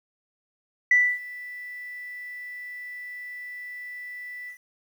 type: tone with ADSR envelope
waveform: sine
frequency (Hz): 1975.5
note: B6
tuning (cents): 0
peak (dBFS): -13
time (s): 0.91-4.58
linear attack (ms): 4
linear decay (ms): 270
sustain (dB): -22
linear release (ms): 93
effects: tanh soft clip ceiling -9 dBFS + 9-bit